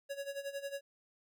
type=tone with tremolo; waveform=square; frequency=558 Hz; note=C#5; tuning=11 cents sharp; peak=-37 dBFS; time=0.09-0.81 s; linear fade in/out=20 ms; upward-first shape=sine; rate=11 Hz; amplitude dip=80%; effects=none